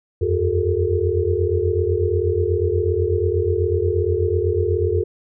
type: tone cluster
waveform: sine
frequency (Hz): 84.6 / 92.8 / 363.3 / 413.1 / 450.4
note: E2 / F#2 / F#4 / G#4 / A4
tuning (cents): +45 / +6 / -32 / -9 / +40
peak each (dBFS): -23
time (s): 0.21-5.04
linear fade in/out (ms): 10
effects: none